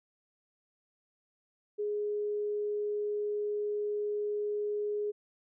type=tone; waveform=sine; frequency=416.3 Hz; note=G#4; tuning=4 cents sharp; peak=-30 dBFS; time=1.78-5.12 s; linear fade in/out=20 ms; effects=none